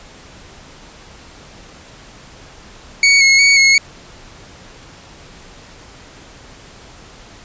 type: tone with vibrato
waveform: sawtooth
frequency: 2204 Hz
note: C#7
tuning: 11 cents flat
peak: -4 dBFS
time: 3.03-3.78 s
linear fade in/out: 2 ms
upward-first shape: square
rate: 2.8 Hz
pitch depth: 24 cents each way
effects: pink hiss -40 dBFS RMS until 7.44 s + resampled to 16000 Hz